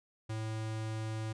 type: tone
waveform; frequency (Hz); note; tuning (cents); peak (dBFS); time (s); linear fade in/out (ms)
square; 110; A2; 0; -36; 0.29-1.33; 10
effects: resampled to 22050 Hz